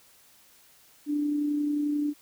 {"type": "tone with amplitude modulation", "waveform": "sine", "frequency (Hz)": 293.7, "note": "D4", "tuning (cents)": 0, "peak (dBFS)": -23, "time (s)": [1.06, 2.14], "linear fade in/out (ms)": 50, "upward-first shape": "sine", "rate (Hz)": 31.3, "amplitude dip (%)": 30, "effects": ["white hiss -58 dBFS RMS until 2.21 s"]}